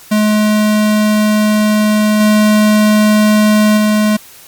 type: tone with level steps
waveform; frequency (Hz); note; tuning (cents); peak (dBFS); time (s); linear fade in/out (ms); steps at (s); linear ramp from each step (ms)
square; 212.4; G#3; +39; -9 / -7 / -9; 0.11-4.17; 10; 2.2 / 3.77; 5
effects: white hiss -38 dBFS RMS until 4.47 s + MP3 96 kbps